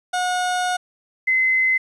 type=tone pair in turn; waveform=30% pulse / sine; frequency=726 / 2050 Hz; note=F#5 / C7; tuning=-33 / -36 cents; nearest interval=octave + tritone; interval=1797 cents; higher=second; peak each=-17 / -15 dBFS; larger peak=second; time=0.13-0.77 / 1.27-1.78 s; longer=first; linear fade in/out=10 ms; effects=resampled to 24000 Hz + 9-bit